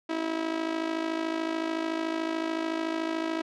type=tone with amplitude modulation; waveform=sawtooth; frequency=324.2 Hz; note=E4; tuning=29 cents flat; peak=-21 dBFS; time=0.09-3.42 s; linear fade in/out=10 ms; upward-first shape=sine; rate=53.7 Hz; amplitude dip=70%; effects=low-pass 4000 Hz 12 dB/octave